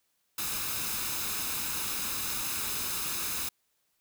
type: noise with comb filter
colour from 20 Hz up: white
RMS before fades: -33 dBFS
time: 0.38-3.49 s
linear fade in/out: 5 ms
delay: 0.78 ms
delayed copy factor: +0.5
effects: white hiss -75 dBFS RMS until 4 s